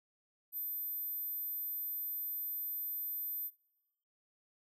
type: tone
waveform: sine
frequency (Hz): 13660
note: G#9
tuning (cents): +48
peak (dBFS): -36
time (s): 0.52-3.51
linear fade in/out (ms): 50
effects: noise-tail reverb RT60 0.9 s tail -22 dB re dry